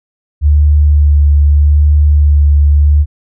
sine tone with vibrato, 73.42 Hz, D2, in tune, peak -4 dBFS, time 0.41-3.06 s, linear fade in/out 50 ms, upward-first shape sine, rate 0.81 Hz, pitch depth 18 cents each way, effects none

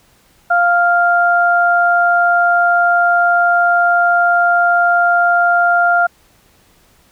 sine tone pair together, 698.5 / 1397 Hz, F5 / F6, 0 / 0 cents, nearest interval octave, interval 1200 cents, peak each -12 dBFS, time 0.5-6.07 s, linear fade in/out 10 ms, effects pink hiss -52 dBFS RMS until 7.11 s

